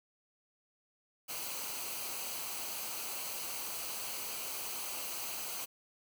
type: noise with comb filter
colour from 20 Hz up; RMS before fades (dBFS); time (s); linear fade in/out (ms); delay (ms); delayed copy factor
white; -40; 1.28-5.66; 20; 0.56; -0.55
effects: none